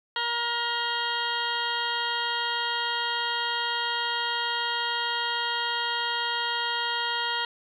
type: harmonic tone with a mistuned harmonic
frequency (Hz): 473.2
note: A#4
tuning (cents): +26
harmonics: 1 / 2 / 3 / 4 / 6 / 7 / 8 / 9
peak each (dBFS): -41 / -31 / -33 / -33 / -36 / -32 / -40 / -38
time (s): 0.16-7.45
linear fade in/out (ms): 2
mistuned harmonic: 7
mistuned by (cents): -40
effects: 10-bit